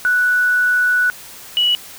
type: tone pair in turn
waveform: sine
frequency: 1479 / 2936 Hz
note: F#6 / F#7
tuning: -1 / -14 cents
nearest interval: octave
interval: 1187 cents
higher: second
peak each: -12 dBFS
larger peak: neither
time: 0.05-1.1 / 1.57-1.75 s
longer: first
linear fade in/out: 0 ms
effects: white hiss -37 dBFS RMS until 1.98 s